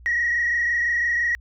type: tone with frequency modulation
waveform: sine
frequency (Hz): 1900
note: A#6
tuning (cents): +33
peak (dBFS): -18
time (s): 0.06-1.35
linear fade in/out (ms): 0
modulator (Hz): 25.9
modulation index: 1.7
effects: tanh soft clip ceiling -15 dBFS + added 60 Hz sine -43 dBFS peak until 1.4 s